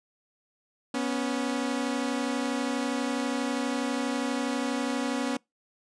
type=tone pair together; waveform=sawtooth; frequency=244.9 / 277.2 Hz; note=B3 / C#4; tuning=-14 / 0 cents; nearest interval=major second; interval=214 cents; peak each=-26 dBFS; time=0.94-5.37 s; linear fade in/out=5 ms; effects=noise-tail reverb RT60 0.2 s tail -26 dB re dry + resampled to 22050 Hz